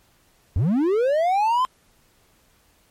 triangle linear sweep, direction up, 73.4 to 1046.5 Hz, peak -15 dBFS, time 0.56-1.65 s, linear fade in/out 0 ms, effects pink hiss -60 dBFS RMS until 2.9 s + MP3 64 kbps

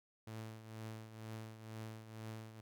sawtooth tone with tremolo, 110.5 Hz, A2, 8 cents sharp, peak -40 dBFS, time 0.27-2.61 s, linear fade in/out 5 ms, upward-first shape triangle, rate 2.1 Hz, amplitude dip 70%, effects none

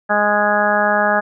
harmonic tone, 207.7 Hz, G#3, in tune, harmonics 1 / 2 / 3 / 4 / 5 / 6 / 7 / 8, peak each -24 / -28 / -18 / -19 / -27 / -22 / -23 / -19 dBFS, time 0.09-1.21 s, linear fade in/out 20 ms, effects none

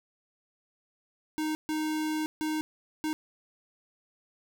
square tone bursts at uneven times, 310 Hz, D#4, 6 cents flat, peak -29 dBFS, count 4, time 1.38-1.55 / 1.69-2.26 / 2.41-2.61 / 3.04-3.13 s, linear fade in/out 0 ms, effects none

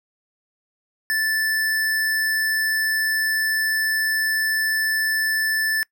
square tone, 1757 Hz, A6, 3 cents flat, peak -20 dBFS, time 1.1-5.83 s, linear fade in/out 0 ms, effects noise-tail reverb RT60 0.1 s tail -25 dB re dry

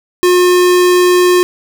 square tone, 359.1 Hz, F4, 48 cents sharp, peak -7 dBFS, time 0.23-1.43 s, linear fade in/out 0 ms, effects none

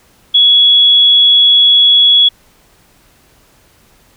sine tone, 3365 Hz, G#7, 22 cents sharp, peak -4 dBFS, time 0.34-2.29 s, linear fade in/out 10 ms, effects pink hiss -49 dBFS RMS until 4.16 s

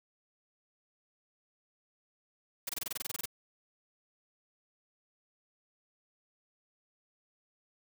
white noise bursts, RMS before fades -36 dBFS, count 13, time 2.67-3.257 s, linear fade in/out 5 ms, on 23 ms, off 24 ms, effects none

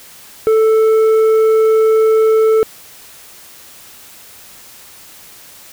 sine tone with tanh clipping, 440.3 Hz, A4, 1 cent sharp, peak -9 dBFS, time 0.47-2.63 s, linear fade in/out 0 ms, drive 6 dB, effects white hiss -39 dBFS RMS until 5.72 s

